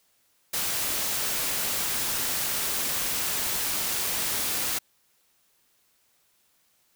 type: noise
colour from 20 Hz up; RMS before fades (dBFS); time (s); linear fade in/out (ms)
white; -28; 0.53-4.79; 10
effects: white hiss -67 dBFS RMS until 6.95 s